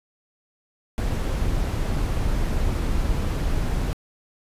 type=noise; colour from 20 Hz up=brown; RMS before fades=-23 dBFS; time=0.98-3.93 s; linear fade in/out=0 ms; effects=resampled to 32000 Hz